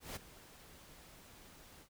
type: noise with ADSR envelope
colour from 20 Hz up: pink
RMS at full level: -43 dBFS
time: 0-1.89 s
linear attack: 160 ms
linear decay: 16 ms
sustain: -15 dB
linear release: 80 ms
effects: none